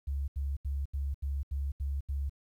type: tone bursts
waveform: sine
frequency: 69.6 Hz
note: C#2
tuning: 8 cents sharp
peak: -30 dBFS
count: 8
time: 0.07-2.296 s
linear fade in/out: 10 ms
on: 210 ms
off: 78 ms
effects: 11-bit

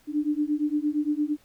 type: beating tone pair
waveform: sine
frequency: 293.7 / 302.4 Hz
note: D4 / D#4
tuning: 0 / -49 cents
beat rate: 8.7 Hz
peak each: -26 dBFS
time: 0.07-1.37 s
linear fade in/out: 50 ms
effects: pink hiss -61 dBFS RMS until 1.44 s

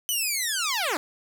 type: linear sweep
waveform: 10% pulse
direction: down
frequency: 3044 to 266.6 Hz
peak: -16 dBFS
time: 0.09-0.97 s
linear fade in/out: 0 ms
effects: none

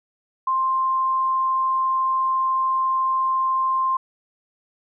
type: tone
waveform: sine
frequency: 1051 Hz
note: C6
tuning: 7 cents sharp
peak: -18 dBFS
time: 0.47-3.97 s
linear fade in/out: 5 ms
effects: none

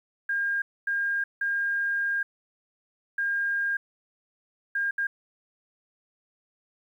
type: tone bursts at uneven times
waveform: sine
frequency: 1612 Hz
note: G6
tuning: 48 cents sharp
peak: -24 dBFS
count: 6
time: 0.29-0.62 / 0.87-1.24 / 1.41-2.23 / 3.18-3.77 / 4.75-4.91 / 4.98-5.07 s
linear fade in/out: 5 ms
effects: 10-bit

